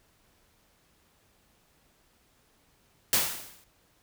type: noise with exponential decay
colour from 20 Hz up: white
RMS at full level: -21 dBFS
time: 3.13-3.64 s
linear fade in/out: 1 ms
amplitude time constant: 110 ms
effects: pink hiss -66 dBFS RMS until 4.02 s